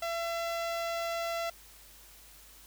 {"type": "tone with notch filter", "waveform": "sawtooth", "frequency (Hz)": 674, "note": "E5", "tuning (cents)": 38, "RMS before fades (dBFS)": -34, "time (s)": [0.02, 1.5], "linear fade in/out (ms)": 5, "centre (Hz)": 9900, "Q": 1, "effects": ["added 50 Hz sine -59 dBFS peak until 2.66 s", "white hiss -55 dBFS RMS until 2.66 s"]}